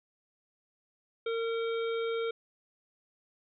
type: harmonic tone with a mistuned harmonic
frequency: 457.5 Hz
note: A#4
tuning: 32 cents flat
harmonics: 1 / 3 / 5 / 7 / 8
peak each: -30 / -40 / -44 / -47 / -48 dBFS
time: 1.26-2.31 s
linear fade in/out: 5 ms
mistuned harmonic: 8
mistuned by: +20 cents
effects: none